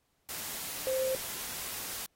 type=tone in noise; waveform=sine; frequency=523.3 Hz; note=C5; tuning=in tune; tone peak=-28 dBFS; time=0.87-1.15 s; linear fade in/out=0 ms; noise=white; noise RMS=-39 dBFS; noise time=0.29-2.06 s; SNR=+8 dB; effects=pink hiss -75 dBFS RMS until 2.15 s + AAC 48 kbps